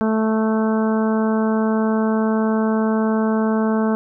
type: harmonic tone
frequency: 219.6 Hz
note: A3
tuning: 3 cents flat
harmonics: 1 / 2 / 3 / 4 / 5 / 6 / 7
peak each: -17 / -23 / -27 / -29 / -31 / -33 / -34 dBFS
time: 0.01-3.95 s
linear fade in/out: 0 ms
effects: none